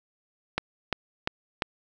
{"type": "click train", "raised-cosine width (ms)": 0.3, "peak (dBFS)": -9, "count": 4, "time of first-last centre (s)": [0.58, 1.622], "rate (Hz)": 2.88, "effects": []}